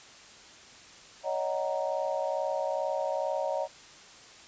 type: chord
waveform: sine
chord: D# minor seventh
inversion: third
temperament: just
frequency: 560 / 622.3 / 746.7 / 933.4 Hz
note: C#5 / D#5 / F#5 / A#5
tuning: +18 / 0 / +16 / +2 cents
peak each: -32 / -32 / -36 / -36 dBFS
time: 1.23-3.68 s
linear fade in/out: 50 ms
effects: white hiss -51 dBFS RMS until 4.47 s + resampled to 16000 Hz